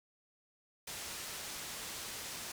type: low-pass noise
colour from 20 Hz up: white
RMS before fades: -44 dBFS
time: 0.87-2.52 s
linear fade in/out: 5 ms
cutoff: 9000 Hz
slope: 12 dB/octave
effects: none